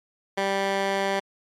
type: tone with band-pass filter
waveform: 15% pulse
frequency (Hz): 196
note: G3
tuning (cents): 0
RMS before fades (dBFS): -25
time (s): 0.37-1.2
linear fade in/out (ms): 10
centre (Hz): 1400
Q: 0.52
effects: MP3 96 kbps

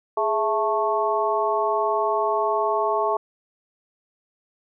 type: harmonic tone with a mistuned harmonic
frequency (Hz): 220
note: A3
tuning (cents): 0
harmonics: 2 / 3 / 4 / 5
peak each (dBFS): -25 / -25 / -25 / -25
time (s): 0.17-3.17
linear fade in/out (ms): 5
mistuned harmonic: 2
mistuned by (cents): -86
effects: none

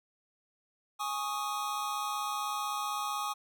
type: chord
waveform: square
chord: Ab suspended fourth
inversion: none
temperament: equal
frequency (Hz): 830.6 / 1108.7 / 1244.5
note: Ab5 / Db6 / Eb6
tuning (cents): 0 / 0 / 0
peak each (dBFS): -38 / -38 / -37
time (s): 0.99-3.34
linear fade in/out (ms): 20
effects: none

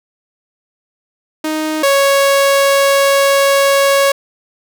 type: tone pair in turn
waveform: sawtooth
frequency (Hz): 311.1 / 554.3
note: D#4 / C#5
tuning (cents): 0 / 0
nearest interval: minor seventh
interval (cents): 1000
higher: second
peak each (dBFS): -12 / -5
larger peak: second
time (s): 1.44-1.83 / 1.83-4.12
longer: second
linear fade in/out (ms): 5
effects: none

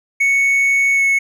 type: tone with pitch glide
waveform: triangle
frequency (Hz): 2217 to 2200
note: C#7 to C#7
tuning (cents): 0 to -14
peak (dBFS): -10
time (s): 0.2-1.19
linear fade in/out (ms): 10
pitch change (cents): -14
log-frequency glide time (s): 0.94-1.02
effects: none

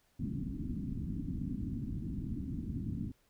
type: low-pass noise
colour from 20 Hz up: white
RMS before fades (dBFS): -38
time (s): 0.19-3.12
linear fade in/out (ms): 10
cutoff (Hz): 280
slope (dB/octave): 48
effects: pink hiss -72 dBFS RMS until 3.29 s

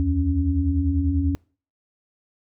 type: tone cluster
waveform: sine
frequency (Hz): 73.3 / 83.5 / 277.5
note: D2 / E2 / C#4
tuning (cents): -3 / +23 / +2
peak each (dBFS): -27 / -21 / -23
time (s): 0-1.35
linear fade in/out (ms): 0
effects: noise-tail reverb RT60 0.4 s tail -26 dB re dry

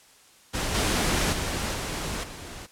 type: noise with level steps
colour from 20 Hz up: pink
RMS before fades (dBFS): -28 / -24 / -29 / -31 / -40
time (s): 0.53-2.67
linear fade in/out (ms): 20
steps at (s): 0.74 / 1.32 / 1.73 / 2.23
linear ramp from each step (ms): 10
effects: white hiss -55 dBFS RMS until 2.71 s + low-pass 10000 Hz 12 dB/octave

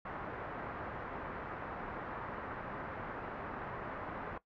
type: low-pass noise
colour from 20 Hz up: white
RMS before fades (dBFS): -43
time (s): 0.05-4.38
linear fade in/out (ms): 5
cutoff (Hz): 1500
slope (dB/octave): 24
effects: noise-tail reverb RT60 0.1 s tail -18 dB re dry

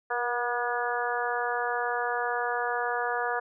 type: harmonic tone with a mistuned harmonic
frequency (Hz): 242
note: B3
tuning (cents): -35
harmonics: 2 / 3 / 4 / 5 / 6 / 7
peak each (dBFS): -33 / -32 / -34 / -35 / -34 / -34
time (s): 0.1-3.4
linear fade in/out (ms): 10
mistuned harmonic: 2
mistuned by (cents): -18
effects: none

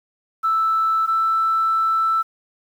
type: tone pair in turn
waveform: sine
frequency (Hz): 1318.5 / 1324.5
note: E6 / E6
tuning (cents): 0 / +8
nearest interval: unison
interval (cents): 8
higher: second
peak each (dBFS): -15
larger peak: neither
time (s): 0.43-1.07 / 1.07-2.23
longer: second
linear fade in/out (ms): 20
effects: tanh soft clip ceiling -11 dBFS + 8-bit

